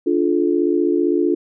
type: chord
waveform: sine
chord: D minor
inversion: none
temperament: equal with one note detuned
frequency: 293.7 / 349.2 / 431.4 Hz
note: D4 / F4 / A4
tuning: 0 / 0 / -34 cents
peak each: -19 / -17 / -22 dBFS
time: 0.06-1.35 s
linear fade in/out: 10 ms
effects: none